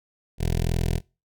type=tone with notch filter; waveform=15% pulse; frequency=41.76 Hz; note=E1; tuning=23 cents sharp; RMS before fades=-24 dBFS; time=0.38-1.01 s; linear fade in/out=50 ms; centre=1200 Hz; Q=0.79; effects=noise-tail reverb RT60 0.3 s tail -25 dB re dry